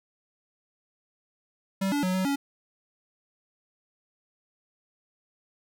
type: tone with pitch steps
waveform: square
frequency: 193.3 / 288.1 / 184.4 / 187.2 / 280.1 Hz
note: G3 / D4 / F#3 / F#3 / C#4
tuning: -24 / -33 / -6 / +20 / +18 cents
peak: -25 dBFS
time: 1.81-2.36 s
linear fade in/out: 10 ms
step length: 110 ms
effects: none